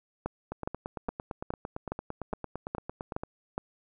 two click trains, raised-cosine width 1 ms, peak -17 / -21 dBFS, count 9 / 25, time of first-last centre 0.26-3.58 / 0.52-3.235 s, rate 2.41 / 8.84 Hz, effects none

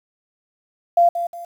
sine tone with echo, 690 Hz, F5, 21 cents flat, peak -10 dBFS, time 0.97-1.09 s, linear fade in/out 5 ms, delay 180 ms, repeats 2, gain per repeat -10 dB, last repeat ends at 1.45 s, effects 8-bit

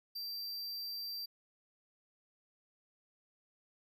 square tone, 4699 Hz, D8, in tune, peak -40 dBFS, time 0.15-1.26 s, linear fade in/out 10 ms, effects none

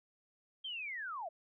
sine linear sweep, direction down, 3224 to 604 Hz, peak -39 dBFS, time 0.64-1.29 s, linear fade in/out 10 ms, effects none

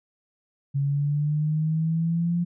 sine exponential sweep, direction up, 138.59 to 174.61 Hz, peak -21 dBFS, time 0.74-2.45 s, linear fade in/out 20 ms, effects none

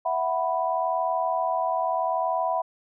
sine chord, E suspended second, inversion none, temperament equal, 659.3 / 740 / 987.8 Hz, E5 / F#5 / B5, 0 / 0 / 0 cents, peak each -27 dBFS, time 0.05-2.62 s, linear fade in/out 10 ms, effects none

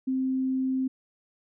sine tone, 261.6 Hz, C4, in tune, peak -24 dBFS, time 0.07-0.88 s, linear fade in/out 10 ms, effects none

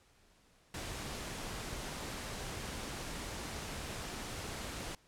pink noise, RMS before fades -42 dBFS, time 0.74-4.95 s, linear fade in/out 2 ms, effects pink hiss -67 dBFS RMS until 5.07 s + low-pass 10000 Hz 12 dB/octave

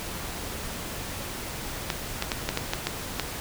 clicks, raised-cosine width 0.2 ms, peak -8 dBFS, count 8, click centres 1.902 / 2.224 / 2.318 / 2.49 / 2.574 / 2.735 / 2.87 / 3.197 s, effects pink hiss -35 dBFS RMS until 3.4 s

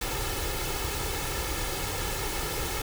pink noise with comb filter, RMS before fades -31 dBFS, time 0.01-2.82 s, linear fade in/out 5 ms, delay 2.3 ms, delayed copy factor +0.65, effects none

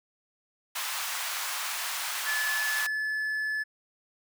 pink high-pass noise, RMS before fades -33 dBFS, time 0.75-2.87 s, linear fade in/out 10 ms, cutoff 910 Hz, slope 24 dB/octave
triangle tone, 1727 Hz, A6, 33 cents flat, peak -26 dBFS, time 2.26-3.64 s, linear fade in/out 20 ms
effects none

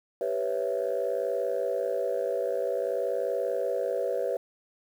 sine chord, C# half-diminished seventh, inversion second, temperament equal, 392 / 493.9 / 554.4 / 659.3 Hz, G4 / B4 / C#5 / E5, 0 / 0 / 0 / 0 cents, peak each -33 / -29 / -30 / -33 dBFS, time 0.21-4.37 s, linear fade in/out 2 ms, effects tanh soft clip ceiling -19 dBFS + 9-bit

